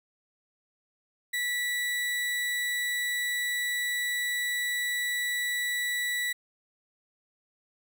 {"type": "tone", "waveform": "35% pulse", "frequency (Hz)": 1955, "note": "B6", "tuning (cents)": -18, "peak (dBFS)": -26, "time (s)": [1.33, 6.33], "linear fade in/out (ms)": 10, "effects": []}